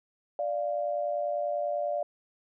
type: tone pair together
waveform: sine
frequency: 587.3 / 697.5 Hz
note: D5 / F5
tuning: 0 / -2 cents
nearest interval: minor third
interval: 298 cents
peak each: -29 / -32 dBFS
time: 0.39-2.03 s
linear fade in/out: 2 ms
effects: none